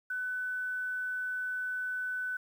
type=tone with quantisation; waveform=sine; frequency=1500 Hz; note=F#6; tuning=23 cents sharp; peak=-32 dBFS; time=0.1-2.37 s; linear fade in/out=5 ms; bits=10; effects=none